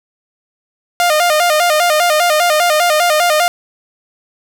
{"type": "tone with vibrato", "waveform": "sawtooth", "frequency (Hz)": 655, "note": "E5", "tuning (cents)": -11, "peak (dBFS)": -6, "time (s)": [1, 3.48], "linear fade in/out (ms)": 0, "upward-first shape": "square", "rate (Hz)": 5, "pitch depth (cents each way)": 120, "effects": []}